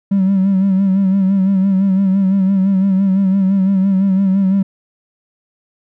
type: tone with vibrato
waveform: triangle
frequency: 192.8 Hz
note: G3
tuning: 28 cents flat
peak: -7 dBFS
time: 0.11-4.63 s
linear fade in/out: 10 ms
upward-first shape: sine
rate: 5.9 Hz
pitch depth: 52 cents each way
effects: tanh soft clip ceiling -6 dBFS